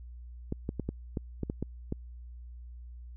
clicks, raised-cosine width 3 ms, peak -19 dBFS, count 9, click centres 0.524 / 0.691 / 0.797 / 0.89 / 1.172 / 1.433 / 1.499 / 1.626 / 1.924 s, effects added 60 Hz sine -43 dBFS peak until 3.16 s

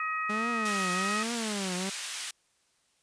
harmonic tone, 632 Hz, D#5, 27 cents sharp, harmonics 2 / 3 / 4, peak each -31 / -35 / -37 dBFS, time 0-1.23 s, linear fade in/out 2 ms
sawtooth tone with vibrato, 206.2 Hz, G#3, 12 cents flat, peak -28 dBFS, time 0.29-1.9 s, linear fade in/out 10 ms, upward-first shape triangle, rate 1.2 Hz, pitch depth 260 cents each way
pink high-pass noise, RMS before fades -36 dBFS, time 0.65-2.31 s, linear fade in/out 5 ms, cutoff 2100 Hz, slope 12 dB/octave
effects white hiss -70 dBFS RMS until 3.02 s + resampled to 22050 Hz

